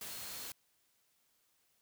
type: tone in noise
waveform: sine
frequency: 4277 Hz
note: C8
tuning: 37 cents sharp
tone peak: -54 dBFS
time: 0.1-0.47 s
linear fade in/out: 2 ms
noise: white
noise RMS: -45 dBFS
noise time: 0.01-0.52 s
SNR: -12 dB
effects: white hiss -75 dBFS RMS until 1.81 s